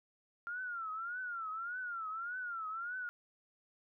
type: tone with vibrato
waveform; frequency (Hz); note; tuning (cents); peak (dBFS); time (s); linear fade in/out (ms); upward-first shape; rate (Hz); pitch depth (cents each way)
sine; 1385; F6; -15; -38; 0.47-3.09; 0; triangle; 1.7; 170
effects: none